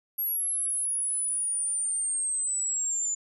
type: linear sweep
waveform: sine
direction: down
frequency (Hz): 11550 to 7040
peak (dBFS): -26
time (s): 0.18-3.15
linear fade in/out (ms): 10
effects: none